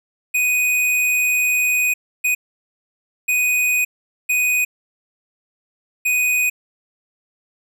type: tone bursts at uneven times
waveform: square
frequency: 2490 Hz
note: D#7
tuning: 1 cent sharp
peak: -16 dBFS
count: 5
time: 0.34-1.94 / 2.24-2.35 / 3.28-3.85 / 4.29-4.65 / 6.05-6.5 s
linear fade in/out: 10 ms
effects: none